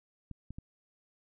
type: clicks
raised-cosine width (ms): 5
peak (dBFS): -30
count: 3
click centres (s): 0.313 / 0.506 / 0.585
effects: none